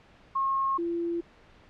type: tone pair in turn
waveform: sine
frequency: 1081 / 340.5 Hz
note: C#6 / F4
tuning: -44 / -44 cents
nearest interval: octave + minor sixth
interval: 2000 cents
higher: first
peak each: -24 / -27 dBFS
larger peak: first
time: 0.35-0.78 / 0.78-1.21 s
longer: neither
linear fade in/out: 10 ms
effects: pink hiss -56 dBFS RMS until 1.69 s + low-pass 3000 Hz 12 dB/octave